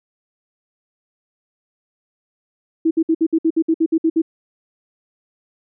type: tone bursts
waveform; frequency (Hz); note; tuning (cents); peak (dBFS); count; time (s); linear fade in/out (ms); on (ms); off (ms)
sine; 324.4; E4; -28; -12; 12; 2.85-4.219; 10; 60; 59
effects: none